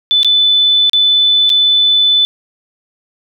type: tone with dropouts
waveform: sine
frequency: 3502 Hz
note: A7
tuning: 9 cents flat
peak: -7 dBFS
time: 0.11-2.25 s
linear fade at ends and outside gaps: 0 ms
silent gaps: 0.231-0.247 / 0.896-0.933 / 1.494-1.501 s
effects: none